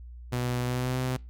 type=tone with pitch glide; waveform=sawtooth; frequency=123.47 to 127.97 Hz; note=B2 to C3; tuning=0 to -38 cents; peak=-23 dBFS; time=0.32-1.17 s; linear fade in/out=10 ms; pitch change=+62 cents; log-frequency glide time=0.63-0.97 s; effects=added 60 Hz sine -41 dBFS peak until 1.29 s + Opus 48 kbps